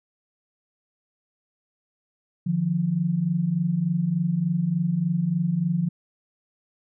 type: tone pair together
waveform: sine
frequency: 151.22 / 174.61 Hz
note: D#3 / F3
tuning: -49 / 0 cents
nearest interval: major second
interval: 249 cents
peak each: -26 / -22 dBFS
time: 2.46-5.89 s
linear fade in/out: 10 ms
effects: none